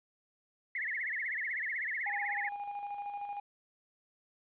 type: tone with vibrato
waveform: sine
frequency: 1936 Hz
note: B6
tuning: 35 cents flat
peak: -33 dBFS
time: 0.75-2.49 s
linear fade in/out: 2 ms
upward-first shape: triangle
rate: 16 Hz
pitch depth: 240 cents each way
type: tone with tremolo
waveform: triangle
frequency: 815 Hz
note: G#5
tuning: 33 cents flat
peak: -34 dBFS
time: 2.06-3.4 s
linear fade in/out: 5 ms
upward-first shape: square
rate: 13 Hz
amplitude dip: 40%
effects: resampled to 8000 Hz + 11-bit

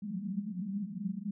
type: band-pass noise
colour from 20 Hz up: white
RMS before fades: -37 dBFS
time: 0.02-1.31 s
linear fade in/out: 5 ms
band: 180 to 210 Hz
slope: 96 dB/octave
effects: none

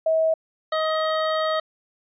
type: tone pair in turn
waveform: sine / 25% pulse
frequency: 642 / 630.2 Hz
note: E5 / D#5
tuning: -46 / +22 cents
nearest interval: unison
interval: 32 cents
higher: first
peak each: -17 dBFS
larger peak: neither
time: 0.06-0.34 / 0.72-1.6 s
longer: second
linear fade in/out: 5 ms
effects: resampled to 11025 Hz

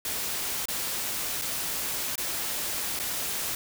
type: noise with dropouts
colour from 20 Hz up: white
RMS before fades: -31 dBFS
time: 0.05-3.55 s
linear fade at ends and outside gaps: 2 ms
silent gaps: 0.656-0.684 / 1.415-1.419 / 2.156-2.179 / 2.991-2.997 s
effects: none

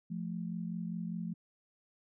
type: tone pair together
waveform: sine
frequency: 173.19 / 218.2 Hz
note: F3 / A3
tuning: -14 / -14 cents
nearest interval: major third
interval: 400 cents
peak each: -37 / -40 dBFS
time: 0.1-1.34 s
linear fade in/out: 10 ms
effects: none

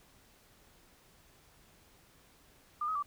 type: tone with pitch steps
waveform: sine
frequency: 1206 / 1268 / 1162 Hz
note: D6 / D#6 / D6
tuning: +46 / +32 / -19 cents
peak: -31 dBFS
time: 2.81-3.026 s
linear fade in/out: 5 ms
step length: 72 ms
effects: pink hiss -63 dBFS RMS until 3.06 s

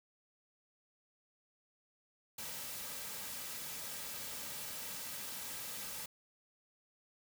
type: noise with comb filter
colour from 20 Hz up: white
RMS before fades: -44 dBFS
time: 2.38-6.06 s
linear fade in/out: 5 ms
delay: 2.8 ms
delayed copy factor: -0.5
effects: none

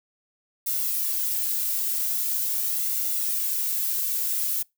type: noise with flanger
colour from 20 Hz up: violet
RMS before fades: -26 dBFS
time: 0.66-4.63 s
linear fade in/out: 10 ms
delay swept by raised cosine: 1.4 to 2.6 ms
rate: 0.43 Hz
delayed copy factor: +0.55
effects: noise-tail reverb RT60 0.2 s tail -25 dB re dry

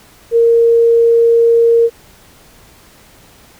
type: tone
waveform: sine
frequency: 464 Hz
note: A#4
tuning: 8 cents flat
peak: -6 dBFS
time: 0.31-1.9 s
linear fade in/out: 50 ms
effects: pink hiss -44 dBFS RMS until 3.59 s

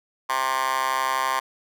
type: tone with high-pass filter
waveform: 10% pulse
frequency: 131.9 Hz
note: C3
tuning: 14 cents sharp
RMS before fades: -24 dBFS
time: 0.29-1.4 s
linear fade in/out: 10 ms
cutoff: 1100 Hz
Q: 7.1
effects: none

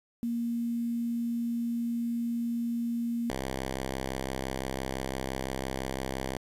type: tone pair in turn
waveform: sine / 5% pulse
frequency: 234.8 / 65.89 Hz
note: A#3 / C2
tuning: +13 / +13 cents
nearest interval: octave + minor seventh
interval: 2200 cents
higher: first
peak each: -28 / -21 dBFS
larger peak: second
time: 0.23-3.3 / 3.3-6.37 s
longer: neither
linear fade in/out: 0 ms
effects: resampled to 32000 Hz + 9-bit

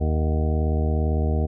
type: harmonic tone with a mistuned harmonic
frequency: 77.78 Hz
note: D#2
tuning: in tune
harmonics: 1 / 2 / 3 / 4 / 5 / 6 / 8 / 9 / 10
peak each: -20 / -29 / -30 / -35 / -33 / -33 / -35 / -41 / -38 dBFS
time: 0-1.47 s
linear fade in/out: 20 ms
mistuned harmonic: 10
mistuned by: -50 cents
effects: none

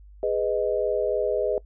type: chord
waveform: sine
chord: G# minor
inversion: none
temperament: just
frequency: 415.3 / 498.4 / 623 Hz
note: G#4 / B4 / D#5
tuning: 0 / +16 / +2 cents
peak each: -26 dBFS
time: 0.23-1.58 s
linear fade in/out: 2 ms
effects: noise-tail reverb RT60 0.1 s tail -22 dB re dry + added 50 Hz sine -45 dBFS peak until 1.65 s

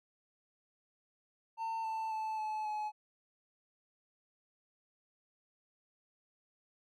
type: tone with pitch steps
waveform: triangle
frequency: 900 / 887.1 / 874.4 / 861.8 / 849.5 Hz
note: A5 / A5 / A5 / A5 / G#5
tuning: +39 / +14 / -11 / -36 / +39 cents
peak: -33 dBFS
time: 1.57-2.92 s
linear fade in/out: 50 ms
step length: 270 ms
effects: none

